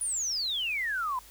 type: exponential sweep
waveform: sine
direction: down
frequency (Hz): 9956 to 976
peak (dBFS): -28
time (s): 0.01-1.19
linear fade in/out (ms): 2
effects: added 50 Hz sine -56 dBFS peak until 1.3 s + white hiss -53 dBFS RMS until 1.3 s